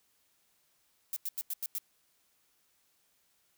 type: noise bursts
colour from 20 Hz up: violet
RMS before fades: -35 dBFS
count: 6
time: 1.13-1.783 s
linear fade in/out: 0 ms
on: 33 ms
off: 91 ms
effects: white hiss -72 dBFS RMS until 3.57 s